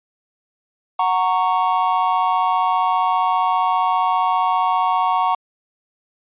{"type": "chord", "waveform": "triangle", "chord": "F# major", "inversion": "none", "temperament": "just", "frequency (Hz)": [740, 925, 1110], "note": ["F#5", "A#5", "C#6"], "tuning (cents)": [0, -14, 2], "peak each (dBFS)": -18, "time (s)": [0.99, 5.35], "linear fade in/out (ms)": 5, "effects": ["resampled to 8000 Hz"]}